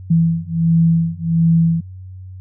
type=beating tone pair; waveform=sine; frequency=164.81 / 166.21 Hz; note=E3 / E3; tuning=0 / +15 cents; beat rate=1.4 Hz; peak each=-15 dBFS; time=0.1-1.81 s; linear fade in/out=10 ms; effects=added 93 Hz sine -31 dBFS peak until 2.4 s